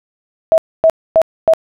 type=tone bursts; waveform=sine; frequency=647 Hz; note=E5; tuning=32 cents flat; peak=-5 dBFS; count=4; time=0.52-1.536 s; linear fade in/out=0 ms; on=59 ms; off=260 ms; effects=none